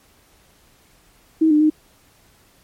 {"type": "tone with pitch steps", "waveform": "sine", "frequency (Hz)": [318.6, 301.4, 308.1], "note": ["D#4", "D4", "D#4"], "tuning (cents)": [41, 45, -17], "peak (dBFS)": -11, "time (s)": [1.41, 1.701], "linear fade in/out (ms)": 10, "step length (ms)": 97, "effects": ["pink hiss -55 dBFS RMS until 2.63 s", "MP3 64 kbps"]}